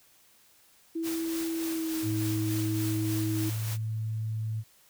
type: tone with pitch glide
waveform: sine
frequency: 328.2 to 319.8 Hz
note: E4 to D#4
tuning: -8 to +48 cents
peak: -29 dBFS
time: 0.95-3.5 s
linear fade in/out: 10 ms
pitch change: -44 cents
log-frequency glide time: 1.61-1.98 s
type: noise with tremolo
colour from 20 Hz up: white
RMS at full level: -38 dBFS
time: 1.02-3.78 s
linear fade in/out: 50 ms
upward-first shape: sine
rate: 3.4 Hz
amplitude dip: 40%
type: tone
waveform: sine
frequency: 110 Hz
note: A2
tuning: in tune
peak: -29 dBFS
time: 2.02-4.64 s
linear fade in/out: 50 ms
effects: white hiss -61 dBFS RMS until 4.89 s